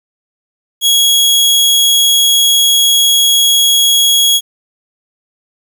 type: tone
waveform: sawtooth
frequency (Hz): 3322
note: G#7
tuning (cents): 0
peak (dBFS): -4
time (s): 0.81-4.41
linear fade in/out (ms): 50
effects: 7-bit